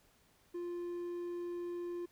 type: tone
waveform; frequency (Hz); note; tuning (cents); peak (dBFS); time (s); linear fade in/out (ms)
triangle; 349.2; F4; 0; -36; 0.54-2.06; 10
effects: pink hiss -69 dBFS RMS until 2.11 s